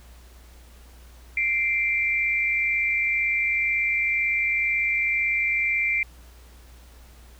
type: tone pair together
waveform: sine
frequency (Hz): 2093 / 2351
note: C7 / D7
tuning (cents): 0 / +1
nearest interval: major second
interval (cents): 201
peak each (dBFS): -24 / -23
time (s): 1.37-6.03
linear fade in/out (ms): 2
effects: added 60 Hz sine -46 dBFS peak until 7.39 s + pink hiss -54 dBFS RMS until 7.39 s